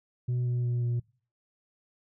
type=tone with pitch steps; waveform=sine; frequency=123.47 / 122.26 / 121.07 / 119.89 Hz; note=B2 / B2 / B2 / A#2; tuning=0 / -17 / -34 / +49 cents; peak=-23 dBFS; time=0.28-1 s; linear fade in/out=10 ms; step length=180 ms; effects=noise-tail reverb RT60 0.4 s tail -24 dB re dry + tanh soft clip ceiling -25 dBFS